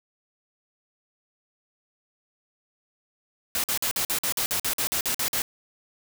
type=noise bursts; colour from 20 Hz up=white; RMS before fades=-26 dBFS; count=14; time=3.55-5.419 s; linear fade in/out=0 ms; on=88 ms; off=49 ms; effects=none